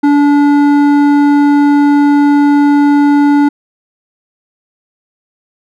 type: tone with hard clipping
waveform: sine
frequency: 288.4 Hz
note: D4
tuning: 31 cents flat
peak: -7 dBFS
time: 0.03-3.49 s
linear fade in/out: 10 ms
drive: 10 dB
effects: none